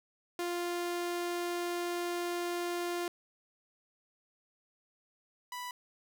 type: tone pair in turn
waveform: sawtooth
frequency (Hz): 349.2 / 987.7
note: F4 / B5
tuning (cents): 0 / 0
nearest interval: octave + tritone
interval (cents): 1800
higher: second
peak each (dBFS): -29 / -35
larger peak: first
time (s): 0.39-3.08 / 5.52-5.71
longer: first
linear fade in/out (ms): 2
effects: none